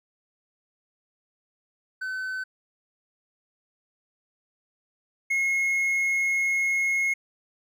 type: tone pair in turn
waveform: triangle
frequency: 1520 / 2164 Hz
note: F#6 / C#7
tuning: +46 / -42 cents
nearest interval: tritone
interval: 612 cents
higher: second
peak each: -27 / -20 dBFS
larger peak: second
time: 2.01-2.44 / 5.3-7.14 s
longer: second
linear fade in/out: 10 ms
effects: none